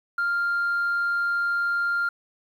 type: tone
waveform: sine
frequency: 1396.9 Hz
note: F6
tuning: in tune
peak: -20 dBFS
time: 0.18-2.09 s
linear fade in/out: 5 ms
effects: tanh soft clip ceiling -19 dBFS + 9-bit